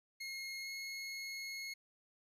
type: tone with pitch glide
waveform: 25% pulse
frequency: 2154 to 2168 Hz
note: C7 to C#7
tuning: +50 to -39 cents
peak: -38 dBFS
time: 0.2-1.74 s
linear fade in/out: 10 ms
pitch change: +11 cents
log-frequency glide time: 0.62-0.69 s
effects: low-pass 12000 Hz 12 dB/octave + 13-bit